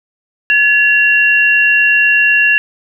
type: tone pair together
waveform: sine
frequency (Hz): 1704.3 / 2744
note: G#6 / F7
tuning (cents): +44 / -31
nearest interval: minor sixth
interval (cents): 825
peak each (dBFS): -10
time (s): 0.5-2.58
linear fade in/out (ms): 0
effects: none